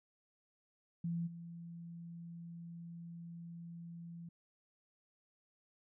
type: tone with level steps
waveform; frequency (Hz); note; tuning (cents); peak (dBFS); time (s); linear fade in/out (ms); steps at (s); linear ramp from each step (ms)
sine; 169.3; E3; +46; -35 / -46; 1.04-4.29; 5; 1.26; 20
effects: none